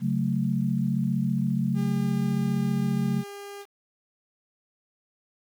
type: chord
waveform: sine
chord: F# minor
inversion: second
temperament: equal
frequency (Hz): 138.59 / 185 / 220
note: C#3 / F#3 / A3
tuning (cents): 0 / 0 / 0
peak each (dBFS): -27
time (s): 0-3.24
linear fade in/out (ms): 50
type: tone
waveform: sawtooth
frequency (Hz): 403.2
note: G4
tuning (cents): +49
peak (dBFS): -34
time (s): 1.74-3.66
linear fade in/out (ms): 50
effects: 9-bit

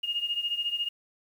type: beating tone pair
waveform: sine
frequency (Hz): 2843 / 2857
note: F7 / F7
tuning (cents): +30 / +39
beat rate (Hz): 14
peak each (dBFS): -29 / -33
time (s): 0.03-0.89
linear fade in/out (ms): 10
effects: 9-bit

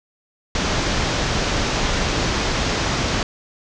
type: low-pass noise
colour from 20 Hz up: pink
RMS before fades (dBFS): -21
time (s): 0.55-3.23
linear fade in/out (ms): 2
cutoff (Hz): 6700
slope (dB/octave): 48
effects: none

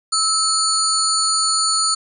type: tone cluster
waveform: sine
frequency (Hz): 1301 / 4286 / 4502 / 6980 / 9140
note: E6 / C8 / C#8 / A8 / D9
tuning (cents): -23 / +41 / +26 / -15 / -48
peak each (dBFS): -22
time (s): 0.12-1.95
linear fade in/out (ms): 10
effects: none

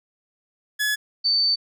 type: tone pair in turn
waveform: sawtooth / sine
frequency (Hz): 1700 / 4552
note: G#6 / C#8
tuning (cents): +40 / +45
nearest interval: octave + perfect fourth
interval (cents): 1705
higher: second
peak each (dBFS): -17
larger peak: neither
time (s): 0.79-0.96 / 1.24-1.56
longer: second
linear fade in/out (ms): 20
effects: none

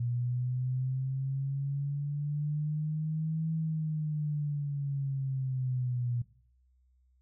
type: linear two-way sweep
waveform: sine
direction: up then down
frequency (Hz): 119.8 to 161.1 to 119.8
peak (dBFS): -29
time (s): 0-6.22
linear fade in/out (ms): 5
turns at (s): 3.52
effects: noise-tail reverb RT60 0.5 s tail -17 dB re dry + added 63 Hz sine -64 dBFS peak until 7.21 s

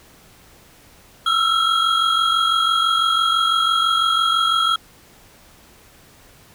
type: tone cluster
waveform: triangle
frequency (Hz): 1312 / 1358 / 3285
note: E6 / F6 / G#7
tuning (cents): -9 / -49 / -20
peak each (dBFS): -18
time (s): 1.26-4.76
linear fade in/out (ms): 5
effects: pink hiss -49 dBFS RMS until 6.54 s

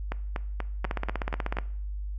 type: two click trains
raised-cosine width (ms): 0.5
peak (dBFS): -14 / -16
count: 13 / 7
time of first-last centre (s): 0.85-1.586 / 0.12-1.569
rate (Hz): 16.3 / 4.14
effects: noise-tail reverb RT60 0.6 s tail -19 dB re dry + added 50 Hz sine -31 dBFS peak until 2.18 s

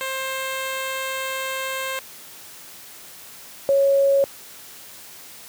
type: tone pair in turn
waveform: 10% pulse / sine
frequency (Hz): 529 / 552.7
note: C5 / C#5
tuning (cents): +19 / -5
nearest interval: minor second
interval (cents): 76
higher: second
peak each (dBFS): -17 / -14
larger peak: second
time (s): 0.01-1.99 / 3.69-4.24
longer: first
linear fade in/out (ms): 0
effects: white hiss -42 dBFS RMS until 5.48 s + high-pass 80 Hz 12 dB/octave

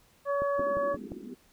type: harmonic tone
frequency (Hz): 565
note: C#5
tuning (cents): +33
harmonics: 1 / 2 / 3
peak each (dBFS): -27 / -32 / -40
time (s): 0.25-0.97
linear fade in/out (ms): 50
type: click train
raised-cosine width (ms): 2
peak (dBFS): -24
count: 5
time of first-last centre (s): 0.42-1.119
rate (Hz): 5.72
type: band-pass noise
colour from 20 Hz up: pink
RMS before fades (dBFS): -42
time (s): 0.58-1.35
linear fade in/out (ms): 10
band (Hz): 190 to 410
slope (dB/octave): 96
effects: pink hiss -63 dBFS RMS until 1.52 s

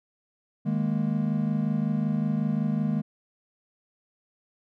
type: chord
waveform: triangle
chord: D# suspended fourth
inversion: none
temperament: equal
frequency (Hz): 155.56 / 207.7 / 233.1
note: D#3 / G#3 / A#3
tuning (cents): 0 / 0 / 0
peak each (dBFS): -26 / -25 / -27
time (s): 0.65-3.02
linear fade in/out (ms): 20
effects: none

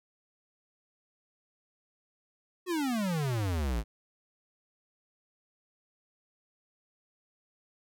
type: exponential sweep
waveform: square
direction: down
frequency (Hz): 376.2 to 51.5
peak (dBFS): -29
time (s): 2.66-3.84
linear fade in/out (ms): 50
effects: none

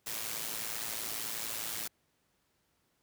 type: noise with amplitude modulation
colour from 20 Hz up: white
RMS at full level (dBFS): -35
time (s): 0.06-1.88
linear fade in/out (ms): 10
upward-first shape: sine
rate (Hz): 111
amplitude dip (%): 65
effects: pink hiss -75 dBFS RMS until 3.02 s + high-pass 60 Hz 12 dB/octave

